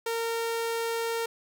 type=tone; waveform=sawtooth; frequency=459.6 Hz; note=A#4; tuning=25 cents flat; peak=-24 dBFS; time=0.06-1.26 s; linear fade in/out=5 ms; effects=none